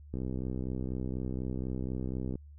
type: click train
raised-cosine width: 3 ms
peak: -23 dBFS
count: 143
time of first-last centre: 0.14-2.355 s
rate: 64.1 Hz
effects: added 73 Hz sine -48 dBFS peak until 2.58 s